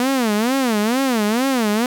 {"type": "tone with vibrato", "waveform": "sawtooth", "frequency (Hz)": 237.4, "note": "A#3", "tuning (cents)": 32, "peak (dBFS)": -12, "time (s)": [0, 1.86], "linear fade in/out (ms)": 2, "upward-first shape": "sine", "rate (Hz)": 2.2, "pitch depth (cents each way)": 240, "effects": []}